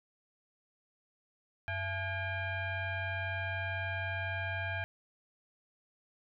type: tone with frequency modulation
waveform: sine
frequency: 860 Hz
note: A5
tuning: 40 cents flat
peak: -33 dBFS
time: 1.68-4.84 s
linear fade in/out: 0 ms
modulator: 767 Hz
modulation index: 2
effects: none